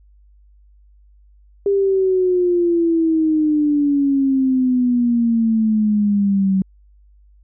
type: exponential sweep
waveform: sine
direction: down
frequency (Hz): 401.5 to 189.3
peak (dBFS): -13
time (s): 1.66-6.62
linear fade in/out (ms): 2
effects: added 50 Hz sine -47 dBFS peak until 7.43 s